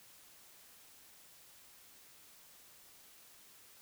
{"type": "silence", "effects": ["white hiss -60 dBFS RMS until 3.81 s"]}